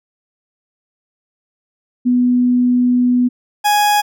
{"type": "tone pair in turn", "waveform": ["sine", "40% pulse"], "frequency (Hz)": [247.1, 831.1], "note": ["B3", "G#5"], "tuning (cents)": [1, 1], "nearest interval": "octave + major sixth", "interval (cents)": 2100, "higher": "second", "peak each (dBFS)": -10, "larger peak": "neither", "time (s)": [[2.05, 3.29], [3.64, 4.02]], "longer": "first", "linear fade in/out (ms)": 20, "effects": []}